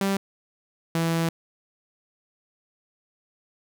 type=tone pair in turn; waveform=sawtooth; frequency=196 / 165.37 Hz; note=G3 / E3; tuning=0 / +6 cents; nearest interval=minor third; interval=294 cents; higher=first; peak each=-18 dBFS; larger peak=neither; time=0.01-0.17 / 0.95-1.29 s; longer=second; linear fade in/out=2 ms; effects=none